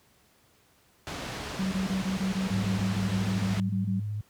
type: low-pass noise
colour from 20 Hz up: pink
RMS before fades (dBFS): -36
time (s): 1.07-3.6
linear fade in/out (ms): 0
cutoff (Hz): 5700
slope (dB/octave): 12
type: tone bursts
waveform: sine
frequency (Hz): 190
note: F#3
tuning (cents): +46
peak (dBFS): -26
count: 16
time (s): 1.59-4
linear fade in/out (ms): 10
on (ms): 130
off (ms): 22
type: tone with vibrato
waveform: sine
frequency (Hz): 104.8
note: G#2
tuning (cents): +16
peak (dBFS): -29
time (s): 2.5-4.21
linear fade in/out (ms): 5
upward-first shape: sine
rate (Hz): 15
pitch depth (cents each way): 18
effects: pink hiss -63 dBFS RMS until 4.29 s + high-pass 60 Hz 12 dB/octave